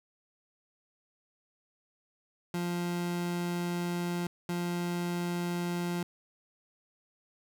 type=tone pair in turn; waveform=30% pulse; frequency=174.61 / 174.61 Hz; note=F3 / F3; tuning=0 / 0 cents; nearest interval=unison; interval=0 cents; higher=neither; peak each=-28 dBFS; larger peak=neither; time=2.54-4.27 / 4.49-6.03 s; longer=first; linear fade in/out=2 ms; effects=none